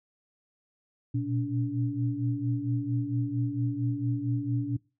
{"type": "tone cluster", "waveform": "sine", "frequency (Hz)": [118.2, 122.6, 287.2], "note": ["A#2", "B2", "D4"], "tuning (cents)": [24, -12, -39], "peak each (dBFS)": -31, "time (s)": [1.14, 4.77], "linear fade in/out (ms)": 10, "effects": ["noise-tail reverb RT60 0.3 s tail -23 dB re dry"]}